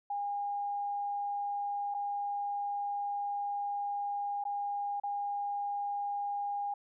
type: tone with dropouts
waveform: sine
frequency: 812 Hz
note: G#5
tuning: 39 cents flat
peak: -32 dBFS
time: 0.1-6.74 s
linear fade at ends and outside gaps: 5 ms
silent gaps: 1.942-1.946 / 4.44-4.451 / 5-5.035 s
effects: none